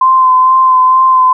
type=tone with vibrato; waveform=sine; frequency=1034 Hz; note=C6; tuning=21 cents flat; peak=-4 dBFS; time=0.01-1.33 s; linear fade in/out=5 ms; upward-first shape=sine; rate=2.2 Hz; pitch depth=19 cents each way; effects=none